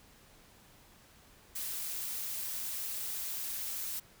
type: noise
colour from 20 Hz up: blue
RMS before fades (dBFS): -38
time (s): 1.55-4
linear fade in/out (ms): 10
effects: pink hiss -60 dBFS RMS until 4.2 s